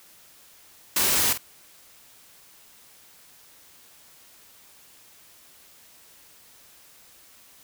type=noise with echo; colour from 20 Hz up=white; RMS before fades=-22 dBFS; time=0.96-1.33 s; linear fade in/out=5 ms; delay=48 ms; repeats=1; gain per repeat=-11 dB; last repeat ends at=1.378 s; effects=white hiss -53 dBFS RMS until 7.63 s